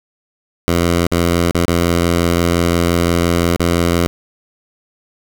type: tone with dropouts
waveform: 10% pulse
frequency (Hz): 85.8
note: F2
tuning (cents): -30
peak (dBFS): -4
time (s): 0.68-4.07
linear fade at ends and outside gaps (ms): 0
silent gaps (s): 1.068-1.116 / 1.511-1.547 / 1.654-1.68 / 3.563-3.596
effects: 7-bit